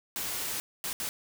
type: noise bursts at uneven times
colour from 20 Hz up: white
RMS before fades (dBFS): -34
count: 3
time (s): 0.16-0.6 / 0.84-0.93 / 1-1.09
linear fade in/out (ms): 0
effects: none